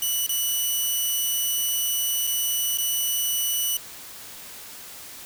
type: tone with dropouts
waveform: 5% pulse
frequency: 2960 Hz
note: F#7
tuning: in tune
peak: -14 dBFS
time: 0.02-3.77 s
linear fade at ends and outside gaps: 2 ms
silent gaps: 0.265-0.292 / 2.27-2.273 / 2.774-2.784 s
effects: white hiss -41 dBFS RMS until 5.25 s